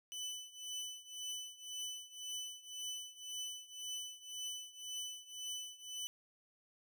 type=tone with tremolo; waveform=25% pulse; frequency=2998 Hz; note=F#7; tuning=22 cents sharp; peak=-36 dBFS; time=0.12-6.07 s; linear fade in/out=0 ms; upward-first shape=triangle; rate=1.9 Hz; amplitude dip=90%; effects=none